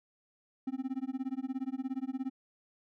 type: tone with tremolo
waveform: triangle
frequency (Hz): 262.8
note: C4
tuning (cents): +8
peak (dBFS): -28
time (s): 0.67-2.3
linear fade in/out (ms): 5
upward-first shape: sine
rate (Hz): 17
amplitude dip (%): 100
effects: none